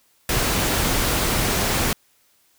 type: noise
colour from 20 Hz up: pink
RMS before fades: -21 dBFS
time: 0.29-1.93 s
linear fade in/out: 2 ms
effects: white hiss -61 dBFS RMS until 2.58 s